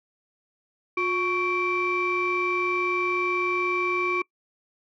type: tone cluster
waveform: sine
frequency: 357.7 / 1117 / 2340 Hz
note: F4 / C#6 / D7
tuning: +41 / +13 / -7 cents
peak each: -26 dBFS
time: 0.97-4.22 s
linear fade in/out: 5 ms
effects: noise-tail reverb RT60 0.1 s tail -25 dB re dry + tanh soft clip ceiling -16 dBFS